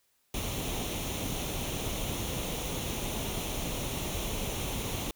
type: noise with comb filter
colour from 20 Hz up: pink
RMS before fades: -34 dBFS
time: 0.34-5.11 s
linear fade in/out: 2 ms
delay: 0.31 ms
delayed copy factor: +0.6
effects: white hiss -72 dBFS RMS until 5.15 s